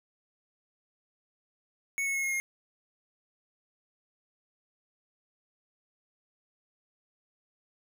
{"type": "tone with pitch steps", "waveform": "square", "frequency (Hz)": [2213, 2194, 2175, 2156, 2138], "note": ["C#7", "C#7", "C#7", "C#7", "C7"], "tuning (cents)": [-3, -18, -33, -49, 37], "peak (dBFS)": -29, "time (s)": [1.98, 2.4], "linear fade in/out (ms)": 0, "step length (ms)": 84, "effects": []}